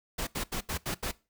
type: noise bursts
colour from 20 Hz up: pink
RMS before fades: -33 dBFS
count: 6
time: 0.18-1.116 s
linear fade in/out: 10 ms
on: 91 ms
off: 78 ms
effects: noise-tail reverb RT60 0.3 s tail -21 dB re dry